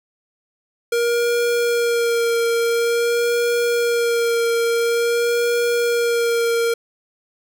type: tone with vibrato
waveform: square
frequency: 470 Hz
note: A#4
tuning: 14 cents sharp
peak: -17 dBFS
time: 0.92-6.74 s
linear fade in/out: 5 ms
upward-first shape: sine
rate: 0.48 Hz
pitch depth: 19 cents each way
effects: none